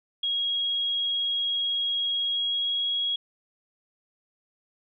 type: tone with pitch glide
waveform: sine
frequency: 3294 to 3313 Hz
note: G#7 to G#7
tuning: -15 to -5 cents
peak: -24 dBFS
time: 0.23-3.16 s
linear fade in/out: 5 ms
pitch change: +10 cents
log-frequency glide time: 2.26-2.86 s
effects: none